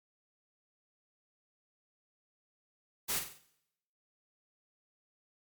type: noise with echo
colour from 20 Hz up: white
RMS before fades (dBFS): -33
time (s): 3.08-3.2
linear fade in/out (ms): 20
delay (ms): 48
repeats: 4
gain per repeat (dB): -7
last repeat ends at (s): 3.392
effects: noise-tail reverb RT60 0.8 s tail -18 dB re dry + MP3 96 kbps